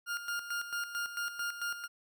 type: tone with tremolo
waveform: 40% pulse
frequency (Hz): 1410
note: F6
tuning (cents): +16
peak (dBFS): -32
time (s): 0.06-1.88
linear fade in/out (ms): 50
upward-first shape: square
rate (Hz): 4.5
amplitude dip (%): 65
effects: none